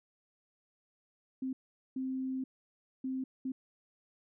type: tone bursts at uneven times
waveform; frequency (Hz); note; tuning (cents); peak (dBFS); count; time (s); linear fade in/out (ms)
sine; 261.6; C4; 0; -33; 4; 1.42-1.53 / 1.96-2.44 / 3.04-3.24 / 3.45-3.52; 5
effects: none